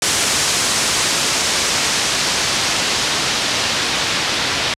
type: noise with low-pass filter sweep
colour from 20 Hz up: white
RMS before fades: -18 dBFS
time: 0.02-4.74 s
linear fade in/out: 2 ms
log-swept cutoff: 7900 to 4200 Hz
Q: 0.96
effects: high-pass 60 Hz 12 dB/octave + low-pass 12000 Hz 12 dB/octave